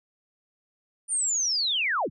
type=linear sweep; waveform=sine; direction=down; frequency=9220 to 67.5 Hz; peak=-23 dBFS; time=1.08-2.1 s; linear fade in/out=50 ms; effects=none